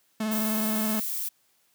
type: tone with vibrato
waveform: 45% pulse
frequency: 216.9 Hz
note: A3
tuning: 25 cents flat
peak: -26 dBFS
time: 0.2-1 s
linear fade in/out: 5 ms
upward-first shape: triangle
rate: 19 Hz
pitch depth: 37 cents each way
type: noise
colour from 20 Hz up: violet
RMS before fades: -31 dBFS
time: 0.31-1.29 s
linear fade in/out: 10 ms
effects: white hiss -67 dBFS RMS until 1.74 s + high-pass 100 Hz 12 dB/octave